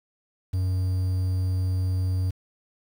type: tone with quantisation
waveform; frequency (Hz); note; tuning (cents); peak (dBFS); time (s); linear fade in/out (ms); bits
triangle; 92.5; F#2; 0; -20; 0.53-2.31; 10; 8
effects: none